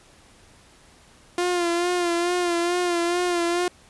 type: tone with vibrato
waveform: sawtooth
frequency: 349.2 Hz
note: F4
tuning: in tune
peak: -17 dBFS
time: 1.38-3.68 s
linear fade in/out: 2 ms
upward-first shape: sine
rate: 2.3 Hz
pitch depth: 43 cents each way
effects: pink hiss -53 dBFS RMS until 3.89 s + resampled to 24000 Hz